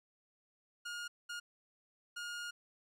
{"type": "tone bursts at uneven times", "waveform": "sawtooth", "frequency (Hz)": 1425, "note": "F6", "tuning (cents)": 34, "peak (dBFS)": -37, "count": 3, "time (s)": [[0.85, 1.08], [1.29, 1.4], [2.16, 2.51]], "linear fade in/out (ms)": 10, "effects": ["low-pass 9000 Hz 12 dB/octave", "13-bit"]}